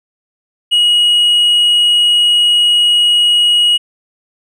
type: tone with tanh clipping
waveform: sine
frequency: 2900 Hz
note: F#7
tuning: 35 cents flat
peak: -8 dBFS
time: 0.71-3.78 s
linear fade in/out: 20 ms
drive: 3 dB
effects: none